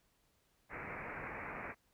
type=low-pass noise; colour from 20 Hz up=white; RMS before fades=-45 dBFS; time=0.69-1.75 s; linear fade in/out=50 ms; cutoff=2400 Hz; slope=96 dB/octave; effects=pink hiss -75 dBFS RMS until 1.93 s